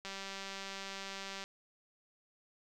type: click train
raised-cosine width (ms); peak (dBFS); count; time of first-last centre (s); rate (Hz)
0.2; -26; 272; 0.05-1.44; 195
effects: none